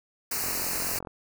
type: band-stop noise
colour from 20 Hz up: white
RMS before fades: -30 dBFS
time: 0.31-0.99 s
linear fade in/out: 5 ms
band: 2800 to 4100 Hz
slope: 96 dB/octave
type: click train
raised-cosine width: 1 ms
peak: -24 dBFS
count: 29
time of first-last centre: 0.44-1.072 s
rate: 44.3 Hz
effects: none